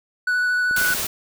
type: tone with vibrato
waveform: triangle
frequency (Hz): 1480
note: F#6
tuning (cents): 0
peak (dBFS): -16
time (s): 0.27-0.94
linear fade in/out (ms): 5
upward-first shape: square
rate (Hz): 13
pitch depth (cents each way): 8
type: clicks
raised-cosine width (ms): 2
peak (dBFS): -24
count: 7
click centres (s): 0.711 / 0.783 / 0.814 / 0.906 / 0.948 / 0.998 / 1.046
type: noise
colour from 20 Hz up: white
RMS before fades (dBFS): -25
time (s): 0.76-1.07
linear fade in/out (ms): 5
effects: none